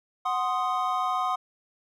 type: chord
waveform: triangle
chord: C diminished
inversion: second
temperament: equal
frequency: 740 / 1046.5 / 1244.5 Hz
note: Gb5 / C6 / Eb6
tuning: 0 / 0 / 0 cents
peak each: -27 dBFS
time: 0.25-1.36 s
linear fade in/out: 10 ms
effects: none